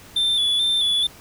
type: tone with vibrato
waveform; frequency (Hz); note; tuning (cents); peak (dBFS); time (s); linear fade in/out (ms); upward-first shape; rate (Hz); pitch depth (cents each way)
triangle; 3500; A7; -10; -16; 0.16-1.07; 5; square; 2.3; 34
effects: pink hiss -45 dBFS RMS until 1.2 s